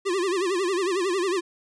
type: tone with vibrato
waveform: square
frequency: 370 Hz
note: F#4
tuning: in tune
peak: -23 dBFS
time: 0.05-1.41 s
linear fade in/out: 20 ms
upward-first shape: sine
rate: 11 Hz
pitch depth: 140 cents each way
effects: resampled to 22050 Hz